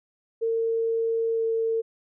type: tone with pitch glide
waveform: sine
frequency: 454.9 to 451.8 Hz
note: A#4 to A4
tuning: -42 to +46 cents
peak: -22 dBFS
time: 0.41-1.82 s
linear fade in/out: 20 ms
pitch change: -12 cents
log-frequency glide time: 1.33-1.42 s
effects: none